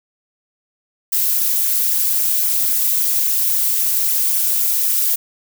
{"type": "noise with flanger", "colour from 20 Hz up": "violet", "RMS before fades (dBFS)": -17, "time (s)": [1.12, 5.16], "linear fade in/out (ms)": 10, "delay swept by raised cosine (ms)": [0.22, 5.22], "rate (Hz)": 3.7, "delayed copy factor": -0.7, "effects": []}